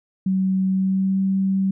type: tone with pitch glide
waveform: sine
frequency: 189.4 to 192.49 Hz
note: F#3 to G3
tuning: +41 to -31 cents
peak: -17 dBFS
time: 0.26-1.71 s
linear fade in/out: 5 ms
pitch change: +28 cents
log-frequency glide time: 0.69-1.22 s
effects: none